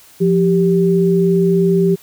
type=tone pair together; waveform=sine; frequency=174.4 / 391.5 Hz; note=F3 / G4; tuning=-2 / -2 cents; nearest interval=octave + major second; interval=1400 cents; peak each=-13 dBFS; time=0.2-1.96 s; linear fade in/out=20 ms; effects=white hiss -45 dBFS RMS until 2.02 s